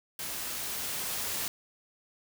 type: noise with level ramp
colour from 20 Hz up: white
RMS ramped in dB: -37 to -33 dBFS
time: 0.19-1.48 s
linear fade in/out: 2 ms
effects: none